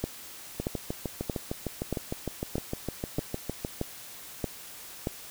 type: two click trains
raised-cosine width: 2 ms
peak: -17 / -15 dBFS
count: 21 / 9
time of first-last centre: 0.6-3.649 / 0.04-5.071 s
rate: 6.56 / 1.59 Hz
effects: white hiss -45 dBFS RMS until 5.3 s